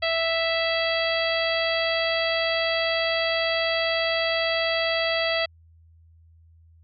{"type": "harmonic tone", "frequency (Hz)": 659, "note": "E5", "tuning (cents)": -1, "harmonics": [1, 2, 3, 4, 5, 6, 7], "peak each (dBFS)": [-25, -33, -28, -31, -30, -36, -32], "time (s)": [0.02, 5.46], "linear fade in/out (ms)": 10, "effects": ["added 82 Hz sine -51 dBFS peak until 6.83 s"]}